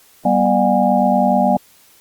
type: tone cluster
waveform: sine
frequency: 193.3 / 242.6 / 598 / 729 / 816 Hz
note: G3 / B3 / D5 / F#5 / G#5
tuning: -24 / -31 / +31 / -26 / -31 cents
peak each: -18 dBFS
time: 0.25-1.57 s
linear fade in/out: 5 ms
effects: white hiss -50 dBFS RMS until 2 s + Opus 48 kbps